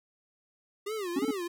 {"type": "tone with vibrato", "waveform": "square", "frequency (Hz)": 389.9, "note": "G4", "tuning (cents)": -9, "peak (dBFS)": -33, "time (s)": [0.86, 1.48], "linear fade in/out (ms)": 10, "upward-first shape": "sine", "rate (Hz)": 3, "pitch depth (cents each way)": 220}
{"type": "tone bursts", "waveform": "triangle", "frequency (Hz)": 277.2, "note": "C#4", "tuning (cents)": 0, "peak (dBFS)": -23, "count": 3, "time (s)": [1.16, 1.311], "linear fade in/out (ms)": 5, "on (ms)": 33, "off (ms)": 26}
{"effects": []}